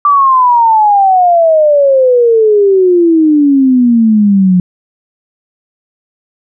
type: exponential sweep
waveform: sine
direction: down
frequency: 1175 to 178.1 Hz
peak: -4 dBFS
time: 0.05-4.6 s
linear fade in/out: 2 ms
effects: none